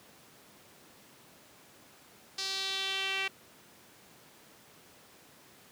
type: tone with band-pass filter sweep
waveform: sawtooth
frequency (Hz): 386.6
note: G4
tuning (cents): -24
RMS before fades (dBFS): -34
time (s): 2.38-3.28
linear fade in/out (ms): 5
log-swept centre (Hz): 4800 to 2500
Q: 3.1
effects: pink hiss -57 dBFS RMS until 5.71 s + high-pass 150 Hz 12 dB/octave